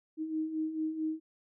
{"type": "beating tone pair", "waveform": "sine", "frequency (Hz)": [311.1, 315.6], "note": ["D#4", "D#4"], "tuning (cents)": [0, 25], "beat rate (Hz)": 4.5, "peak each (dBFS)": [-39, -32], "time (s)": [0.17, 1.2], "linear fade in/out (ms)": 50, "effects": []}